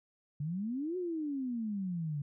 sine exponential two-way sweep, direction up then down, 140.7 to 372.1 to 140.7 Hz, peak -33 dBFS, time 0.4-2.22 s, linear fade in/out 5 ms, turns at 0.97 s, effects none

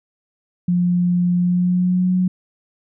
sine tone with pitch glide, 177 to 183.14 Hz, F3 to F#3, +23 to -17 cents, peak -14 dBFS, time 0.68-2.28 s, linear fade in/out 5 ms, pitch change +60 cents, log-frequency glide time 1.38-2.14 s, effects none

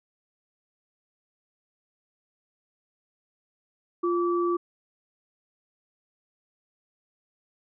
sine tone pair together, 348.4 / 1155 Hz, F4 / D6, -4 / -29 cents, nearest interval octave + major sixth, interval 2075 cents, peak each -23 / -29 dBFS, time 4.03-4.57 s, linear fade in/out 10 ms, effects none

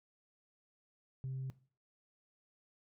sine tone, 132 Hz, C3, 16 cents sharp, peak -36 dBFS, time 1.24-1.5 s, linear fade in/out 0 ms, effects noise-tail reverb RT60 0.4 s tail -19 dB re dry + tanh soft clip ceiling -35 dBFS

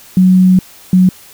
sine tone pair in turn, 185 / 184.32 Hz, F#3 / F#3, 0 / -6 cents, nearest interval unison, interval 6 cents, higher first, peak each -4 dBFS, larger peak neither, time 0.17-0.59 / 0.93-1.09 s, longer first, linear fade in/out 2 ms, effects white hiss -39 dBFS RMS until 1.33 s

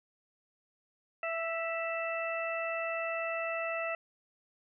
harmonic tone with a mistuned harmonic, 662 Hz, E5, 7 cents sharp, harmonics 1 / 2 / 3 / 4, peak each -35 / -39 / -40 / -38 dBFS, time 1.23-3.95 s, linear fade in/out 2 ms, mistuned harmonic 3, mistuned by -20 cents, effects none

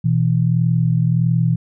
sine tone pair together, 122.1 / 163.65 Hz, B2 / E3, -19 / -12 cents, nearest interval perfect fourth, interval 507 cents, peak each -16 dBFS, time 0.04-1.56 s, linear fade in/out 10 ms, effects none

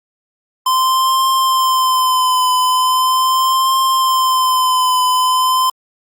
square tone with vibrato, 1033 Hz, C6, 22 cents flat, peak -12 dBFS, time 0.66-5.7 s, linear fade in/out 5 ms, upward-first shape triangle, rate 0.4 Hz, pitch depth 39 cents each way, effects Opus 48 kbps

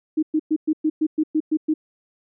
sine tone bursts, 311.1 Hz, D#4, in tune, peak -16 dBFS, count 10, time 0.17-1.74 s, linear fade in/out 10 ms, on 58 ms, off 110 ms, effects none

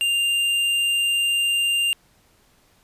sine tone with tanh clipping, 2794 Hz, F7, in tune, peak -20 dBFS, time 0.01-1.93 s, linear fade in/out 0 ms, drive 12 dB, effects pink hiss -59 dBFS RMS until 2.83 s + resampled to 32000 Hz

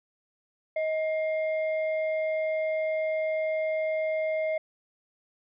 sine tone pair together, 630 / 2119 Hz, D#5 / C7, +21 / +21 cents, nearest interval octave + major sixth, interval 2100 cents, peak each -25 / -35 dBFS, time 0.76-4.58 s, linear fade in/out 5 ms, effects tanh soft clip ceiling -19 dBFS

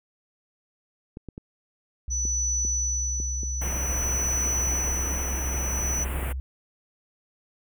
clicks, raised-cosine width 3 ms, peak -24 dBFS, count 8, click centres 1.171 / 1.287 / 1.379 / 2.253 / 2.65 / 3.201 / 3.433 / 3.769 s
sine tone with pitch glide, 64.3 to 65.65 Hz, C2 to C2, -30 to +6 cents, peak -28 dBFS, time 2.08-6.4 s, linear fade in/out 0 ms, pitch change +36 cents, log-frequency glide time 2.62-3.16 s
sine tone with tremolo, 5960 Hz, F#8, 12 cents sharp, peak -24 dBFS, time 2.1-6.05 s, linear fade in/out 20 ms, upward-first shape sine, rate 0.53 Hz, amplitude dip 55%
pink band-stop noise, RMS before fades -34 dBFS, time 3.61-6.33 s, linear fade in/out 10 ms, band 2900 to 8800 Hz, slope 48 dB/octave
effects none

